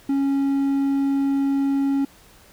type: tone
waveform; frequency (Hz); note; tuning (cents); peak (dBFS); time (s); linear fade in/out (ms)
triangle; 276; C#4; -7; -16; 0.09-2.05; 5
effects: pink hiss -51 dBFS RMS until 2.52 s